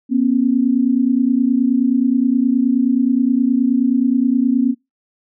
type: tone pair together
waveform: sine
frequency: 241.2 / 270.7 Hz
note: B3 / C#4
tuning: -41 / -41 cents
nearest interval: major second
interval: 200 cents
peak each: -15 dBFS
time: 0.09-4.75 s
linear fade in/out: 50 ms
effects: noise-tail reverb RT60 0.2 s tail -23 dB re dry